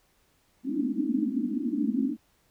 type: band-pass noise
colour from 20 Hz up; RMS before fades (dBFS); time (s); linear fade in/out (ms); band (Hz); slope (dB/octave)
white; -28; 0.63-2.17; 50; 210 to 310; 96
effects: pink hiss -67 dBFS RMS until 2.5 s